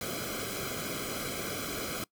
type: noise with comb filter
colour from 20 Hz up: pink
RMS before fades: -36 dBFS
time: 0.01-2.04 s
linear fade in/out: 2 ms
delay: 1.1 ms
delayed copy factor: -0.85
effects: noise-tail reverb RT60 0.1 s tail -22 dB re dry